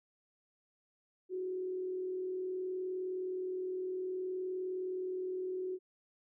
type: tone with frequency modulation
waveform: sine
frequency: 370 Hz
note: F#4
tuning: in tune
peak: -35 dBFS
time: 1.29-5.79 s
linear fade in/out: 50 ms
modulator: 39.4 Hz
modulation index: 0.28
effects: none